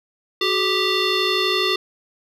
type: tone with frequency modulation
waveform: sine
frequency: 1964 Hz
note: B6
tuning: 10 cents flat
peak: -15 dBFS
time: 0.41-1.76 s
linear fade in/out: 5 ms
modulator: 796 Hz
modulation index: 3
effects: tanh soft clip ceiling -15 dBFS